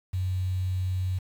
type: tone with quantisation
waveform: sine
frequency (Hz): 92.5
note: F#2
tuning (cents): 0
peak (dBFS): -25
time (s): 0.13-1.19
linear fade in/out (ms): 10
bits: 8
effects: none